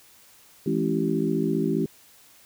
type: harmonic tone with a mistuned harmonic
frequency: 55 Hz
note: A1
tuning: in tune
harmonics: 3 / 4 / 5 / 6 / 7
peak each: -28 / -28 / -28 / -28 / -28 dBFS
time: 0.66-1.86 s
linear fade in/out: 5 ms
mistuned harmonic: 4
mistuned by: -73 cents
effects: white hiss -54 dBFS RMS until 2.45 s